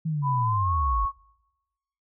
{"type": "linear sweep", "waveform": "sine", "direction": "down", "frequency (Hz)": [163.2, 46.28], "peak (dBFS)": -24, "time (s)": [0.05, 1.06], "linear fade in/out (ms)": 10}
{"type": "tone with pitch glide", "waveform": "sine", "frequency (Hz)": [995, 1104], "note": ["B5", "C#6"], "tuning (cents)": [13, -7], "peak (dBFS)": -24, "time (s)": [0.22, 1.12], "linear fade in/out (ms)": 50, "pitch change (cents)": 180, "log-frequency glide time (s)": [0.42, 0.74]}
{"effects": ["noise-tail reverb RT60 1.0 s tail -25 dB re dry"]}